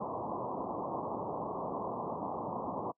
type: low-pass noise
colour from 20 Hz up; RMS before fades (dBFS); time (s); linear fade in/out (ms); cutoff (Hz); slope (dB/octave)
white; -37; 0-2.92; 10; 1100; 96
effects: noise-tail reverb RT60 0.1 s tail -26 dB re dry + high-pass 150 Hz 12 dB/octave